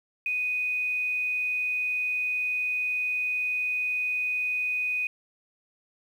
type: tone with quantisation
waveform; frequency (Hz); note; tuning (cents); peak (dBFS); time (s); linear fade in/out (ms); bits
sine; 2489; D#7; 0; -25; 0.26-5.07; 2; 9
effects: none